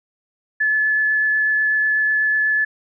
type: tone with vibrato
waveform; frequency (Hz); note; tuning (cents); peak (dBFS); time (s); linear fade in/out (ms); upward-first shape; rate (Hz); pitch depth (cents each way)
sine; 1725; A6; -35; -15; 0.6-2.65; 10; triangle; 8.1; 9
effects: none